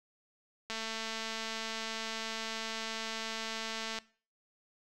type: click train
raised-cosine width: 0.2 ms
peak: -21 dBFS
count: 734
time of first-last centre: 0.7-3.987 s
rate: 223 Hz
effects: noise-tail reverb RT60 0.4 s tail -20 dB re dry